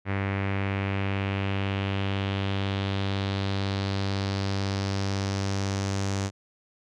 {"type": "tone with low-pass filter sweep", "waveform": "sawtooth", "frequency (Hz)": 98, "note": "G2", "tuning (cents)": 0, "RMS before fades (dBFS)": -28, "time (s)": [0.05, 6.31], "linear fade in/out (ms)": 50, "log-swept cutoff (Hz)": [2100, 6700], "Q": 2.7, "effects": []}